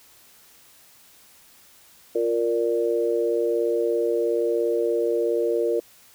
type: chord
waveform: sine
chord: Bb major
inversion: second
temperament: equal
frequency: 349.2 / 466.2 / 587.3 Hz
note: F4 / Bb4 / D5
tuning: 0 / 0 / 0 cents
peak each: -25 / -22 / -28 dBFS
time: 2.15-5.8 s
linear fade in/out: 5 ms
effects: white hiss -53 dBFS RMS until 6.14 s